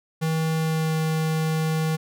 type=tone with pitch glide; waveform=square; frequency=160 to 158.62 Hz; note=D#3 to D#3; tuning=+49 to +34 cents; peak=-22 dBFS; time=0.21-1.97 s; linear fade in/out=20 ms; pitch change=-15 cents; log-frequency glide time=0.56-0.96 s; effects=none